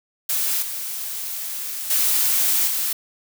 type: noise with level steps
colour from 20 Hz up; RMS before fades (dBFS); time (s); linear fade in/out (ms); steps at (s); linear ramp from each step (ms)
blue; -22 / -29 / -19 / -23; 0.29-2.93; 5; 0.62 / 1.9 / 2.67; 5
effects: none